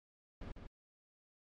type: noise with echo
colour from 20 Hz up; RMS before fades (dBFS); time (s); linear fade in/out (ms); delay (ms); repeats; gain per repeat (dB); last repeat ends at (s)
brown; -45; 0.41-0.52; 5; 150; 1; -5; 0.67
effects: low-pass 4000 Hz 12 dB/octave + MP3 64 kbps